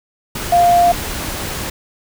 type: tone in noise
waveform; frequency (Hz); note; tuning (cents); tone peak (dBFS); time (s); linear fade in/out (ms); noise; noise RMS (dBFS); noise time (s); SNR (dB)
sine; 698.5; F5; 0; -8; 0.52-0.92; 5; pink; -24; 0.35-1.7; +13
effects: none